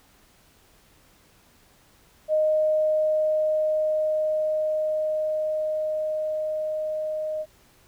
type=tone with level ramp; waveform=sine; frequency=619 Hz; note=D#5; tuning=9 cents flat; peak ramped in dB=-18 to -26 dBFS; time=2.28-7.46 s; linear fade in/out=50 ms; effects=pink hiss -58 dBFS RMS until 7.87 s